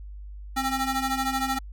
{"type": "ring-modulated tone", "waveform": "20% pulse", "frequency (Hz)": 535, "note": "C5", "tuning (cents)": 38, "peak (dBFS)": -17, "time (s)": [0.56, 1.59], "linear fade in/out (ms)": 10, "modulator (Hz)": 274, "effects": ["added 50 Hz sine -37 dBFS peak until 1.72 s"]}